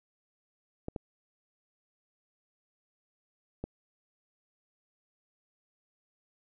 clicks, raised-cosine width 2 ms, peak -22 dBFS, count 3, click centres 0.884 / 0.962 / 3.64 s, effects none

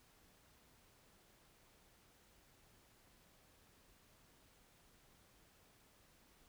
silence, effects pink hiss -69 dBFS RMS until 6.48 s

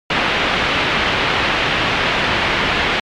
white low-pass noise, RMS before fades -17 dBFS, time 0.1-3 s, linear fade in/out 5 ms, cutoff 3100 Hz, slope 24 dB/octave, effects MP3 96 kbps

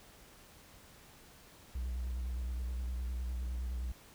triangle tone with vibrato, 61.74 Hz, B1, in tune, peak -32 dBFS, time 1.75-3.92 s, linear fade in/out 5 ms, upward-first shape sine, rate 9.7 Hz, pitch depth 53 cents each way, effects tanh soft clip ceiling -28 dBFS + pink hiss -58 dBFS RMS until 4.14 s

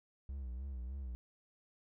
triangle tone with vibrato, 64.7 Hz, C2, 19 cents flat, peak -38 dBFS, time 0.29-1.15 s, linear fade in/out 0 ms, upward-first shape sine, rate 3.3 Hz, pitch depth 120 cents each way, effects none

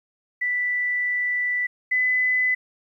sine tone pair in turn, 1975.5 / 2008 Hz, B6 / B6, 0 / +28 cents, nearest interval unison, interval 28 cents, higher second, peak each -21 / -18 dBFS, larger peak second, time 0.41-1.67 / 1.91-2.55 s, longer first, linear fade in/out 10 ms, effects 10-bit

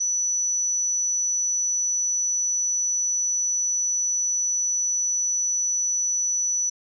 sine tone, 5940 Hz, F#8, 6 cents sharp, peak -21 dBFS, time 0-6.7 s, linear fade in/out 10 ms, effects none

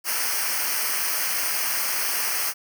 white noise with comb filter, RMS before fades -25 dBFS, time 0.04-2.54 s, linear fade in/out 50 ms, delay 0.27 ms, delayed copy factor -0.85, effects none

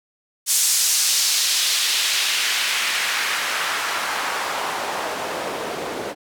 white noise with band-pass filter sweep, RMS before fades -22 dBFS, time 0.46-6.15 s, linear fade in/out 50 ms, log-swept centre 7500 to 400 Hz, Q 1.1, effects none

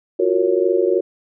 sine chord, Gb major seventh, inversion third, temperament just, 346.9 / 370 / 462.5 / 555 Hz, F4 / Gb4 / Bb4 / Db5, -12 / 0 / -14 / +2 cents, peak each -21 / -17 / -20 / -22 dBFS, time 0.19-1.01 s, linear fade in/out 10 ms, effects none

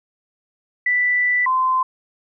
sine tone pair in turn, 1977 / 1033.8 Hz, B6 / C6, +1 / -21 cents, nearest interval major seventh, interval 1122 cents, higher first, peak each -15 dBFS, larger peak neither, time 0.86-1.46 / 1.46-1.83 s, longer first, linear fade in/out 5 ms, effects none

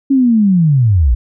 sine linear sweep, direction down, 278.3 to 51.91 Hz, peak -7 dBFS, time 0.1-1.15 s, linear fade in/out 10 ms, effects none

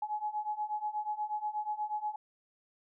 sine beating tone pair, 841 / 849.3 Hz, G#5 / G#5, +22 / +39 cents, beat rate 8.3 Hz, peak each -37 / -35 dBFS, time 0.02-2.16 s, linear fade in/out 5 ms, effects none

